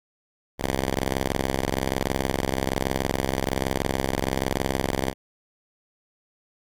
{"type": "ring-modulated tone", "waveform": "5% pulse", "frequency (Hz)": 66.4, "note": "C2", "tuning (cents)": 26, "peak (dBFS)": -9, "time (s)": [0.58, 5.14], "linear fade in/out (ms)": 50, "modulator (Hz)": 43.8, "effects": ["MP3 96 kbps"]}